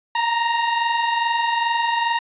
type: tone pair together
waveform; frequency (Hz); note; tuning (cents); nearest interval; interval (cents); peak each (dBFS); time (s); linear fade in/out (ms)
sawtooth; 914 / 936.4; A#5 / A#5; -34 / +8; unison; 42; -22 / -15; 0.15-2.19; 5
effects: resampled to 8000 Hz + 9-bit